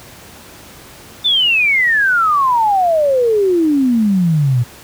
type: exponential sweep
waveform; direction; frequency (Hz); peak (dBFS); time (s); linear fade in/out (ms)
sine; down; 3600 to 116.7; -10; 1.24-4.64; 20
effects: pink hiss -38 dBFS RMS until 4.83 s + high-pass 60 Hz 12 dB/octave